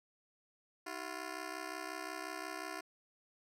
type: ring-modulated tone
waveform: 10% pulse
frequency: 349.2 Hz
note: F4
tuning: in tune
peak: -30 dBFS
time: 0.86-2.81 s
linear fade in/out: 10 ms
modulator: 32.8 Hz
effects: low-pass 12000 Hz 12 dB/octave + 12-bit